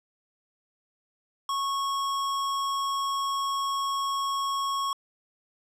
square tone, 1100 Hz, C#6, 14 cents flat, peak -27 dBFS, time 1.49-4.93 s, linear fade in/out 2 ms, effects low-pass 10000 Hz 12 dB/octave

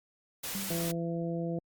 white noise, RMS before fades -37 dBFS, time 0.43-0.92 s, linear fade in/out 10 ms
sine tone with exponential decay, 196 Hz, G3, in tune, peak -33 dBFS, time 0.55-1.11 s, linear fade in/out 0 ms, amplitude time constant 120 ms
harmonic tone, 168.3 Hz, E3, 36 cents sharp, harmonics 1 / 2 / 3 / 4, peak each -33 / -37 / -38 / -42 dBFS, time 0.7-1.59 s, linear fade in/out 5 ms
effects Opus 48 kbps

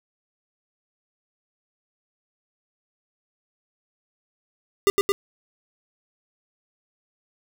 square tone with echo, 399.7 Hz, G4, 34 cents sharp, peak -15 dBFS, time 4.87-4.9 s, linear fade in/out 0 ms, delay 110 ms, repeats 2, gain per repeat -2 dB, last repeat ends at 5.12 s, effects none

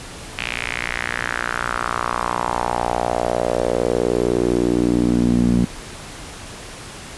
sawtooth tone with band-pass filter sweep, 59.8 Hz, A#1, 45 cents sharp, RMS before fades -20 dBFS, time 0.38-5.65 s, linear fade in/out 5 ms, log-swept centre 2600 to 210 Hz, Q 3.5, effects pink hiss -35 dBFS RMS until 7.17 s + resampled to 24000 Hz

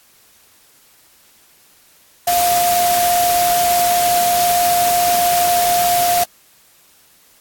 sine tone in noise, 704 Hz, F5, 14 cents sharp, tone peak -13 dBFS, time 2.27-6.24 s, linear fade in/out 5 ms, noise white, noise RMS -20 dBFS, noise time 2.27-6.24 s, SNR +4 dB, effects white hiss -51 dBFS RMS until 7.4 s + AAC 64 kbps

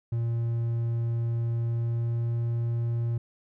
triangle tone with pitch glide, 116.54 to 117.22 Hz, A#2 to A#2, 0 to +10 cents, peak -23 dBFS, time 0.12-3.18 s, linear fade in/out 5 ms, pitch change +10 cents, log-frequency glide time 1.65-2.33 s, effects none

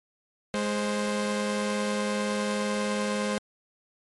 sawtooth tone pair together, 207.7 / 524.2 Hz, G#3 / C5, 0 / +3 cents, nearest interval octave + major third, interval 1603 cents, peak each -24 / -26 dBFS, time 0.54-3.38 s, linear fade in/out 0 ms, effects MP3 48 kbps

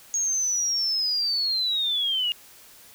sine linear sweep, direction down, 6600 to 2831 Hz, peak -22 dBFS, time 0.14-2.32 s, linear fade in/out 0 ms, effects white hiss -50 dBFS RMS until 2.94 s

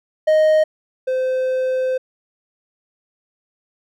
triangle tone pair in turn, 622.3 / 516.2 Hz, D#5 / C5, 0 / -23 cents, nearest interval minor third, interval 323 cents, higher first, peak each -9 / -15 dBFS, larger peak first, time 0.27-0.64 / 1.07-1.98 s, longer second, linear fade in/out 10 ms, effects none

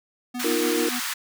square tone with tremolo, 246.9 Hz, B3, in tune, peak -29 dBFS, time 0.34-1 s, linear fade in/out 10 ms, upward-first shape sine, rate 6.9 Hz, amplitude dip 65%
pink high-pass noise, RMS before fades -29 dBFS, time 0.39-1.14 s, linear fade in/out 10 ms, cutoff 1100 Hz, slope 24 dB/octave
sine chord, Eb suspended second, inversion none, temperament equal, 311.1 / 349.2 / 466.2 Hz, Eb4 / F4 / Bb4, 0 / 0 / 0 cents, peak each -26 dBFS, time 0.44-0.89 s, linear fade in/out 5 ms
effects none

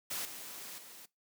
white noise with level steps, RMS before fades -38 / -46 / -52 dBFS, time 0.1-1.06 s, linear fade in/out 10 ms, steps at 0.25 / 0.78 s, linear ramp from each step 2 ms, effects noise-tail reverb RT60 0.2 s tail -22 dB re dry + high-pass 150 Hz 12 dB/octave

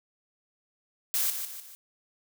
blue noise with echo, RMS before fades -27 dBFS, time 1.14-1.3 s, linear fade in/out 0 ms, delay 150 ms, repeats 3, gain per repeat -7 dB, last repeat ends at 1.75 s, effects none

